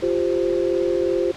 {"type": "chord", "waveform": "sine", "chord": "F suspended second", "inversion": "none", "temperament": "equal", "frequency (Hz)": [349.2, 392, 523.3], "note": ["F4", "G4", "C5"], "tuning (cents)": [0, 0, 0], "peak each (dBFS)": [-21, -23, -23], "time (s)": [0.02, 1.32], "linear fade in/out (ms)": 10, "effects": ["pink hiss -38 dBFS RMS until 1.36 s", "low-pass 5000 Hz 12 dB/octave"]}